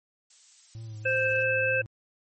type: noise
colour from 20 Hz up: violet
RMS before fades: -46 dBFS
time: 0.3-1.43 s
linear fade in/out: 5 ms
type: tone with vibrato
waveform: triangle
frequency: 110 Hz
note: A2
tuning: in tune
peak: -35 dBFS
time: 0.75-1.86 s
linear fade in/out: 0 ms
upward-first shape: triangle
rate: 3.2 Hz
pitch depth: 53 cents each way
type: harmonic tone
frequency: 523.3 Hz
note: C5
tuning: in tune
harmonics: 1 / 3 / 5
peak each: -27 / -27 / -27 dBFS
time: 1.05-1.82 s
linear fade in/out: 10 ms
effects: MP3 32 kbps